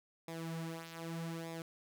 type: tone with flanger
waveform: sawtooth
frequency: 164.81 Hz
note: E3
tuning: in tune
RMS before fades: -43 dBFS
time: 0.28-1.62 s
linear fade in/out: 2 ms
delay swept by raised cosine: 0.67 to 5.97 ms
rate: 0.82 Hz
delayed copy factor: -0.7
effects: none